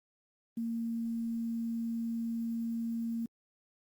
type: tone with quantisation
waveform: sine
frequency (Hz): 230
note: A#3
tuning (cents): -23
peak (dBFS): -32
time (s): 0.57-3.26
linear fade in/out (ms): 5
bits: 10
effects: Opus 32 kbps